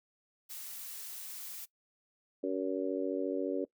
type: noise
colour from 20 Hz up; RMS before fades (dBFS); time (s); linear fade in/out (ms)
blue; -44; 0.49-1.66; 20
type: harmonic tone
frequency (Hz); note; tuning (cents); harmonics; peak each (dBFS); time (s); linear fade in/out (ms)
94.3; F#2; +33; 3 / 4 / 5 / 6; -35 / -36 / -37 / -38; 2.43-3.65; 10
effects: noise-tail reverb RT60 0.1 s tail -20 dB re dry